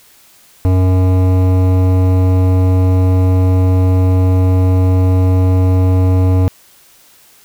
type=tone with hard clipping; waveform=sine; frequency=92.5 Hz; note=F#2; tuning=in tune; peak=-10 dBFS; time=0.65-6.48 s; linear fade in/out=0 ms; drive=15 dB; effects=white hiss -46 dBFS RMS until 7.44 s